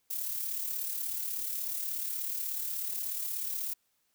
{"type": "noise with amplitude modulation", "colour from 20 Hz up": "violet", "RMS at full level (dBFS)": -33, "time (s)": [0.1, 3.74], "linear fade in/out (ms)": 10, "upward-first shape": "sine", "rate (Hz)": 36.5, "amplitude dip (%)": 45, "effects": ["white hiss -75 dBFS RMS until 4.14 s"]}